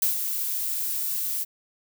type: noise with ADSR envelope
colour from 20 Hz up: violet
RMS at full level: -21 dBFS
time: 0.02-1.45 s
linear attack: 4 ms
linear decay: 120 ms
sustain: -7 dB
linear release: 28 ms
effects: none